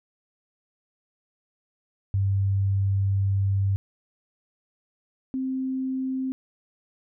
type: tone pair in turn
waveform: sine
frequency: 98.1 / 261.9 Hz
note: G2 / C4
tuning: +2 / +2 cents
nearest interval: octave + perfect fourth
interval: 1700 cents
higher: second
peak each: -20 / -25 dBFS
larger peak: first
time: 2.14-3.76 / 5.34-6.32 s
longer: first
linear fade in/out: 0 ms
effects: none